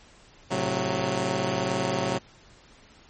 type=chord; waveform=10% pulse; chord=F# diminished; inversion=first; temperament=just; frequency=111 / 133.2 / 185 Hz; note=A2 / C3 / F#3; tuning=+16 / +31 / 0 cents; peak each=-24 / -21 / -20 dBFS; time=0.5-2.19 s; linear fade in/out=20 ms; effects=pink hiss -54 dBFS RMS until 3.09 s + MP3 32 kbps